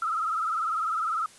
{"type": "tone with vibrato", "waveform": "sine", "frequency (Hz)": 1300, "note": "E6", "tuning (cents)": -24, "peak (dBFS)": -25, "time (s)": [0.02, 1.26], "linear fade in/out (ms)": 2, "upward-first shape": "sine", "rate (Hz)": 20, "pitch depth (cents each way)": 93, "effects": ["white hiss -52 dBFS RMS until 1.38 s", "resampled to 24000 Hz"]}